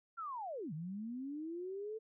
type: linear two-way sweep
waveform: sine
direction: down then up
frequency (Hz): 1400 to 147.6 to 446.5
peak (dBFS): -40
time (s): 0.17-1.99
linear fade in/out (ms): 20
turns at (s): 0.73
effects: none